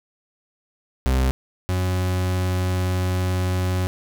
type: tone pair in turn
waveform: 40% pulse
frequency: 64.9 / 91.78 Hz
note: C2 / F#2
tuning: -13 / -14 cents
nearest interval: tritone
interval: 599 cents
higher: second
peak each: -16 / -19 dBFS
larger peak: first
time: 1.06-1.31 / 1.69-3.87 s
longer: second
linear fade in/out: 0 ms
effects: none